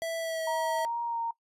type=tone with pitch glide; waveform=square; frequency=659.3 to 645.4 Hz; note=E5 to E5; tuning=0 to -37 cents; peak=-31 dBFS; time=0.02-0.85 s; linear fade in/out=0 ms; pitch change=-37 cents; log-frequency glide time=0.19-0.43 s
type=tone with vibrato; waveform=sine; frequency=932.3 Hz; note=A#5; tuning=in tune; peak=-29 dBFS; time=0.47-1.31 s; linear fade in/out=5 ms; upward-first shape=sine; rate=2.3 Hz; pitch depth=16 cents each way
type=click; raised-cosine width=0.3 ms; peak=-35 dBFS; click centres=0.786 s
effects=noise-tail reverb RT60 0.1 s tail -20 dB re dry + resampled to 32000 Hz